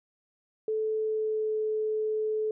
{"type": "tone with pitch glide", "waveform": "sine", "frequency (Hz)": [435.7, 432.2], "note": ["A4", "A4"], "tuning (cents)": [-17, -31], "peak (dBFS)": -26, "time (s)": [0.68, 2.51], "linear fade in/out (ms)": 2, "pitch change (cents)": -14, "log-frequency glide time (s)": [0.98, 1.58], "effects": []}